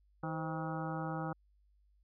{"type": "harmonic tone with a mistuned harmonic", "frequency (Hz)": 159.4, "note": "D#3", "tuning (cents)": 42, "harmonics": [1, 2, 3, 4, 5, 6, 7, 8, 9], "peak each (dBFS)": [-39, -43, -45, -51, -43, -50, -51, -46, -50], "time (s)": [0.23, 1.33], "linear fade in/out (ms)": 5, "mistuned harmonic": 3, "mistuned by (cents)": 130, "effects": ["added 50 Hz sine -66 dBFS peak until 2.03 s"]}